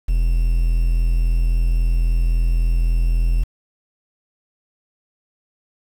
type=tone with quantisation; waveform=triangle; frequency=41.84 Hz; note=E1; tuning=27 cents sharp; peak=-12 dBFS; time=0.08-3.44 s; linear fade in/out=10 ms; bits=7; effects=none